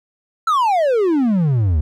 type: exponential sweep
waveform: triangle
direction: down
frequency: 1365 to 71.1 Hz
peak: -11 dBFS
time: 0.47-1.81 s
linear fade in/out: 5 ms
effects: none